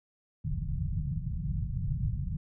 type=low-pass noise; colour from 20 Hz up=white; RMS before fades=-32 dBFS; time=0.44-2.37 s; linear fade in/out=10 ms; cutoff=160 Hz; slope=48 dB/octave; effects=none